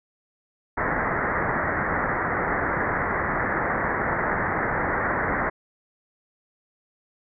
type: low-pass noise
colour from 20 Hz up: white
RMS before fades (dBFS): -25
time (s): 0.77-5.5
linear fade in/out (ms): 10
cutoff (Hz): 2000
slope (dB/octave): 96
effects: none